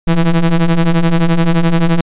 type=ring-modulated tone; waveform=square; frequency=82.41 Hz; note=E2; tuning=in tune; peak=-6 dBFS; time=0.07-2.01 s; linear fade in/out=5 ms; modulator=88.2 Hz; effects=resampled to 8000 Hz